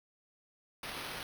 white noise with sample-and-hold, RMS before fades -42 dBFS, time 0.83-1.23 s, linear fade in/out 2 ms, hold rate 7350 Hz, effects none

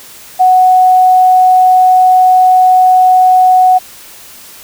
sine tone, 740 Hz, F#5, in tune, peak -3 dBFS, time 0.39-3.79 s, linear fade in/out 20 ms, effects white hiss -34 dBFS RMS until 4.63 s

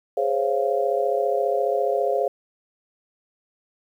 sine chord, Db major seventh, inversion second, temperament just, 415.8 / 519.7 / 554.4 / 693 Hz, Ab4 / C5 / Db5 / F5, +2 / -12 / 0 / -14 cents, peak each -25 dBFS, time 0.17-2.28 s, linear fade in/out 5 ms, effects 9-bit

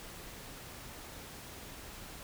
silence, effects pink hiss -48 dBFS RMS until 2.23 s

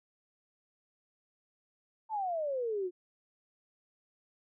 sine exponential sweep, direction down, 904 to 348.6 Hz, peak -31 dBFS, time 2.09-2.91 s, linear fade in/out 50 ms, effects none

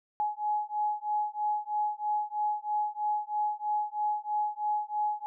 sine beating tone pair, 840 / 843.1 Hz, G#5 / G#5, +19 / +26 cents, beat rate 3.1 Hz, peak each -31 dBFS, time 0.2-5.26 s, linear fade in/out 0 ms, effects none

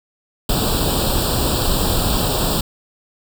pink noise with comb filter, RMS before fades -18 dBFS, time 0.49-2.61 s, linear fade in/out 5 ms, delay 0.24 ms, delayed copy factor +0.95, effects none

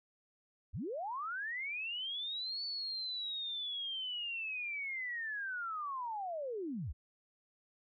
sine linear two-way sweep, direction up then down, 46.2 to 4500 to 46.2 Hz, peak -37 dBFS, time 0.73-6.93 s, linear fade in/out 20 ms, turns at 2.64 s, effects none

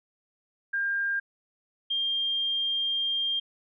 sine tone pair in turn, 1603 / 3200 Hz, G6 / G7, +38 / +35 cents, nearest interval octave, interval 1197 cents, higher second, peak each -25 dBFS, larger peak neither, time 0.73-1.2 / 1.9-3.4 s, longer second, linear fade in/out 10 ms, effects none

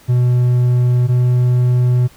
triangle tone pair in turn, 123.47 / 124.01 Hz, B2 / B2, 0 / +8 cents, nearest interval unison, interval 8 cents, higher second, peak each -8 dBFS, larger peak neither, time 0.08-1.08 / 1.08-2.08 s, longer neither, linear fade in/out 20 ms, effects pink hiss -46 dBFS RMS until 2.16 s

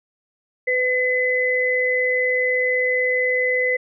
sine tone pair together, 503 / 2021 Hz, B4 / B6, +32 / +39 cents, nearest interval 2 octaves, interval 2407 cents, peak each -21 / -19 dBFS, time 0.67-3.77 s, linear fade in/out 10 ms, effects none

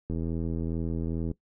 click train, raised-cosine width 3 ms, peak -20 dBFS, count 101, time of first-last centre 0.1-1.314 s, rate 82.4 Hz, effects noise-tail reverb RT60 0.1 s tail -18 dB re dry

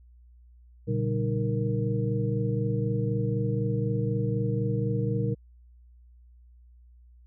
sine tone cluster, 117.9 / 141.9 / 193.1 / 309.5 / 467 Hz, A#2 / C#3 / G3 / D#4 / A#4, +20 / +41 / -26 / -9 / +3 cents, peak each -27 / -32 / -32 / -36 / -32 dBFS, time 0.87-5.35 s, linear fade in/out 20 ms, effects added 60 Hz sine -51 dBFS peak until 7.26 s

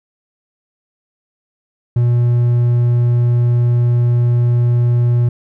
triangle tone, 120.4 Hz, B2, 44 cents flat, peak -8 dBFS, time 1.96-5.29 s, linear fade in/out 5 ms, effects none

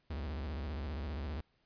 45% pulse tone with vibrato, 72.5 Hz, D2, 22 cents flat, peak -37 dBFS, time 0.1-1.41 s, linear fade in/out 5 ms, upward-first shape sine, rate 15 Hz, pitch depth 220 cents each way, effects pink hiss -75 dBFS RMS until 1.65 s + resampled to 11025 Hz

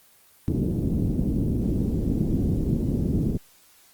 white low-pass noise, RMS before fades -24 dBFS, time 0.48-3.37 s, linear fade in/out 0 ms, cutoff 290 Hz, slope 24 dB/octave, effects white hiss -56 dBFS RMS until 3.93 s + Opus 24 kbps

